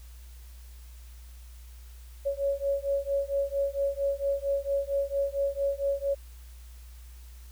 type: beating tone pair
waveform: sine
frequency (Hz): 555 / 559.4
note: C#5 / C#5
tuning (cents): +2 / +16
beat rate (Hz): 4.4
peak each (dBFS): -29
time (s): 2.25-6.15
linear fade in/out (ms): 20
effects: added 60 Hz sine -44 dBFS peak until 7.51 s + white hiss -58 dBFS RMS until 7.51 s